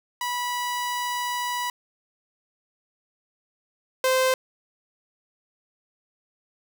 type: tone pair in turn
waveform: sawtooth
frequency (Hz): 979 / 518.6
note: B5 / C5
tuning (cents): -15 / -15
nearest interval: major seventh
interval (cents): 1100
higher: first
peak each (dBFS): -22 / -15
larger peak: second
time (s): 0.21-1.7 / 4.04-4.34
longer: first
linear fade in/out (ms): 2
effects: none